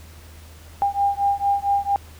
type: beating tone pair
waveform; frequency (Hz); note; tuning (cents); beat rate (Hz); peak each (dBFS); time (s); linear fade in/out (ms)
sine; 800 / 804.4; G5 / G5; +35 / +44; 4.4; -21; 0.82-1.96; 0
effects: added 79 Hz sine -42 dBFS peak until 2.19 s + pink hiss -48 dBFS RMS until 2.19 s